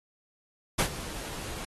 pink noise with ADSR envelope, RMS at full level -24 dBFS, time 0.78-1.65 s, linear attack 12 ms, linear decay 90 ms, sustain -15 dB, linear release 4 ms, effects AAC 32 kbps

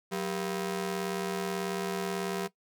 sawtooth ring-modulated tone, 290.3 Hz, D4, 20 cents flat, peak -24 dBFS, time 0.11-2.48 s, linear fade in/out 20 ms, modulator 106 Hz, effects noise-tail reverb RT60 0.1 s tail -17 dB re dry

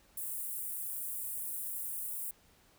white high-pass noise, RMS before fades -39 dBFS, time 0.17-2.31 s, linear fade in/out 5 ms, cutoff 8600 Hz, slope 48 dB/octave, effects pink hiss -65 dBFS RMS until 2.78 s

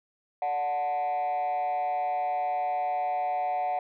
sine tone with frequency modulation, 733 Hz, F#5, 16 cents flat, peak -23 dBFS, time 0.42-3.79 s, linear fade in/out 2 ms, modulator 151 Hz, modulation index 0.61, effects tanh soft clip ceiling -25 dBFS

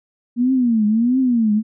sine tone with vibrato, 234.8 Hz, A#3, 13 cents sharp, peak -13 dBFS, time 0.36-1.63 s, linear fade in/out 50 ms, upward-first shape triangle, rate 1.5 Hz, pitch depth 220 cents each way, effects none

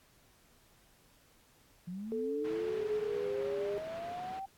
sine linear sweep, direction up, 169.9 to 784 Hz, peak -38 dBFS, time 1.87-4.46 s, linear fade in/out 10 ms
sine tone with pitch glide, 439.9 to 405.7 Hz, A4 to G#4, 0 to -41 cents, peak -33 dBFS, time 2.12-3.78 s, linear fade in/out 0 ms, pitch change -141 cents, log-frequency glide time 2.66-3.31 s
pink band-pass noise, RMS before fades -50 dBFS, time 2.44-4.4 s, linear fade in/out 10 ms, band 130 to 2900 Hz, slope 12 dB/octave
effects pink hiss -65 dBFS RMS until 4.57 s + AAC 64 kbps

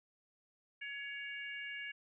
harmonic tone, 561 Hz, C#5, 21 cents sharp, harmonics 3 / 4 / 5, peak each -45 / -45 / -48 dBFS, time 0.81-1.92 s, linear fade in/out 10 ms, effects none

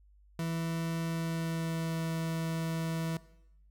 40% pulse tone with pitch glide, 164.81 to 163.11 Hz, E3 to E3, 0 to -18 cents, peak -31 dBFS, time 0.39-3.17 s, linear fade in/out 2 ms, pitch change -18 cents, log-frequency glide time 1.05-2.02 s, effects noise-tail reverb RT60 0.8 s tail -18 dB re dry + added 50 Hz sine -58 dBFS peak until 3.7 s

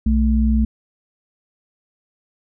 sine tone pair together, 61.56 / 220 Hz, B1 / A3, -5 / 0 cents, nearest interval octave + minor seventh, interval 2205 cents, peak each -15 / -17 dBFS, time 0.06-0.65 s, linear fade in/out 5 ms, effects none

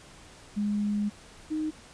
sine tone pair in turn, 206.9 / 310 Hz, G#3 / D#4, -6 / -6 cents, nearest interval perfect fifth, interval 700 cents, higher second, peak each -25 / -27 dBFS, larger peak first, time 0.56-1.1 / 1.5-1.71 s, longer first, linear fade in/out 20 ms, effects pink hiss -51 dBFS RMS until 1.93 s + resampled to 22050 Hz

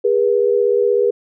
sine tone pair together, 407.2 / 483.6 Hz, G#4 / B4, -34 / -36 cents, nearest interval minor third, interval 298 cents, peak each -15 dBFS, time 0.04-1.11 s, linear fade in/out 10 ms, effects none

